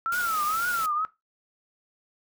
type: tone with vibrato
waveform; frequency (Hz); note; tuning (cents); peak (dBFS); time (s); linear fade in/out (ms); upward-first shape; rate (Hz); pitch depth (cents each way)
sine; 1318.5; E6; 0; -24; 0.06-1.05; 0; triangle; 2; 190
type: noise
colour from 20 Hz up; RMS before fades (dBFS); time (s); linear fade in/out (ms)
white; -36; 0.12-0.86; 2
effects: noise-tail reverb RT60 0.2 s tail -17 dB re dry